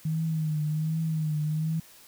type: tone with vibrato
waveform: sine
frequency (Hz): 156.3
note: D#3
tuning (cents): +8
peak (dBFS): -25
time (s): 0.05-1.8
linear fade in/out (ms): 5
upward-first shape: triangle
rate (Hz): 1.3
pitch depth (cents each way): 67
effects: white hiss -53 dBFS RMS until 2.07 s